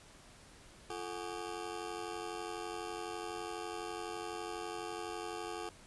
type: ring-modulated tone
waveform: 20% pulse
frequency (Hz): 392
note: G4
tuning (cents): 0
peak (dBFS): -32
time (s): 0.9-5.69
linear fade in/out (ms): 2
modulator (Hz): 46
effects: pink hiss -58 dBFS RMS until 5.86 s + resampled to 24000 Hz